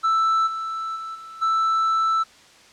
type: tone with level steps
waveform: triangle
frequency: 1322 Hz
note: E6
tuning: 5 cents sharp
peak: -15 / -24 / -28 / -35 / -16 dBFS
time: 0.03-2.24 s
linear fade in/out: 20 ms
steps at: 0.46 / 0.95 / 1.14 / 1.41 s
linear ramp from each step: 20 ms
effects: white hiss -50 dBFS RMS until 2.72 s + low-pass 6000 Hz 12 dB/octave